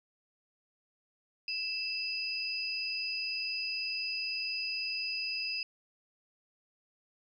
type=tone pair together; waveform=sine; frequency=2644 / 4961 Hz; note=E7 / D#8; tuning=+5 / -6 cents; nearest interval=major seventh; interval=1089 cents; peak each=-36 / -35 dBFS; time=1.48-5.63 s; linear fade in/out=2 ms; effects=11-bit